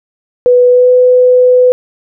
sine tone with pitch glide, 493.9 to 500.8 Hz, B4 to B4, 0 to +24 cents, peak -3 dBFS, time 0.46-1.72 s, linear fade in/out 0 ms, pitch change +24 cents, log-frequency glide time 0.69-0.9 s, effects none

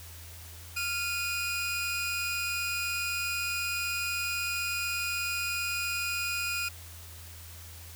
sawtooth tone pair together, 1394 / 2471 Hz, F6 / D#7, -4 / -13 cents, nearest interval minor seventh, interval 991 cents, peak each -31 / -28 dBFS, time 0.76-6.69 s, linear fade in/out 10 ms, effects added 84 Hz sine -46 dBFS peak until 7.95 s + white hiss -49 dBFS RMS until 7.95 s

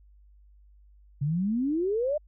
sine exponential sweep, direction up, 135.8 to 621 Hz, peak -24 dBFS, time 1.21-2.18 s, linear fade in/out 10 ms, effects added 50 Hz sine -53 dBFS peak until 2.27 s

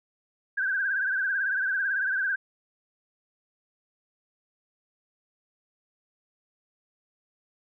sine tone with vibrato, 1568 Hz, G6, in tune, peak -24 dBFS, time 0.57-2.36 s, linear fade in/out 10 ms, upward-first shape triangle, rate 18 Hz, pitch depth 100 cents each way, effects none

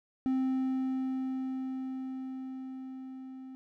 triangle tone with level ramp, 261.6 Hz, C4, in tune, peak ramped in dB -24 to -41 dBFS, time 0.26-3.55 s, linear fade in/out 0 ms, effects none

